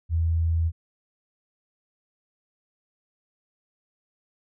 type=tone; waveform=sine; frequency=82.41 Hz; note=E2; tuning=in tune; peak=-20 dBFS; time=0.09-0.72 s; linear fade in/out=50 ms; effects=none